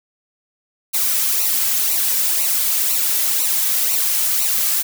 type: noise with flanger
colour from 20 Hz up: blue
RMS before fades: -18 dBFS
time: 0.93-4.83 s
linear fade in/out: 20 ms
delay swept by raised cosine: 0.59 to 2.89 ms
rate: 2 Hz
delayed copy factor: -0.75
effects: none